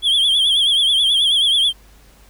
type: tone with vibrato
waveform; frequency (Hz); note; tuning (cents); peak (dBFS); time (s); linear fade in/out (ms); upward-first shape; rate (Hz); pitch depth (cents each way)
triangle; 3293; G#7; -15; -11; 0.02-1.73; 50; triangle; 9.3; 110
effects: added 50 Hz sine -46 dBFS peak until 2.29 s + pink hiss -51 dBFS RMS until 2.29 s